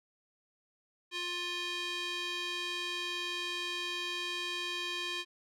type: tone with band-pass filter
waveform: square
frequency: 352.2 Hz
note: F4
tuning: 15 cents sharp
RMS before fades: -37 dBFS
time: 1.11-5.25 s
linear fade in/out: 50 ms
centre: 3200 Hz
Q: 2
effects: none